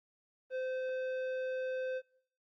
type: tone with tanh clipping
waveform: sine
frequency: 516 Hz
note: C5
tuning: 24 cents flat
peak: -36 dBFS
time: 0.5-2.02 s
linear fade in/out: 50 ms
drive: 11 dB
effects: noise-tail reverb RT60 0.8 s tail -26 dB re dry + Opus 24 kbps